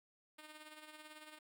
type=tone with tremolo; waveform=5% pulse; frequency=306.6 Hz; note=D#4; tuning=25 cents flat; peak=-40 dBFS; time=0.38-1.39 s; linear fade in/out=10 ms; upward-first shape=sine; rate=18 Hz; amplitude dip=55%; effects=none